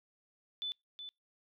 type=tone with echo; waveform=sine; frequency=3500 Hz; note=A7; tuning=10 cents flat; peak=-35 dBFS; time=0.62-0.72 s; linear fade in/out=0 ms; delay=370 ms; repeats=1; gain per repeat=-8 dB; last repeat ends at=1.09 s; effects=noise-tail reverb RT60 0.2 s tail -26 dB re dry